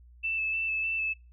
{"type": "tone with vibrato", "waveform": "sine", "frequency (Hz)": 2637, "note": "E7", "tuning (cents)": 0, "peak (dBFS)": -27, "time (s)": [0.23, 1.14], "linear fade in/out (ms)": 20, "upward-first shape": "square", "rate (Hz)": 3.3, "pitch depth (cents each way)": 14, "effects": ["noise-tail reverb RT60 0.3 s tail -21 dB re dry", "added 60 Hz sine -51 dBFS peak until 1.32 s"]}